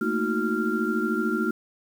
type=tone cluster; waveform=sine; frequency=219 / 232.5 / 315.4 / 367.6 / 1388 Hz; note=A3 / A#3 / D#4 / F#4 / F6; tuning=-8 / -4 / +24 / -11 / -11 cents; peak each=-29 dBFS; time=0.01-1.51 s; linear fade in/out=5 ms; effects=8-bit